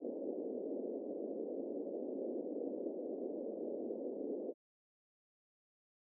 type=band-pass noise; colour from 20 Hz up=white; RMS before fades=-42 dBFS; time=0-4.54 s; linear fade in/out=50 ms; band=240 to 550 Hz; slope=48 dB/octave; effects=none